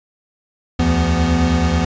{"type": "tone cluster", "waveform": "square", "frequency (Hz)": [73.8, 83.1, 169.7, 247.7], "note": ["D2", "E2", "F3", "B3"], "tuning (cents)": [9, 15, -49, 5], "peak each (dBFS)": -20, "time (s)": [0.79, 1.85], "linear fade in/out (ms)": 5, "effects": ["resampled to 16000 Hz"]}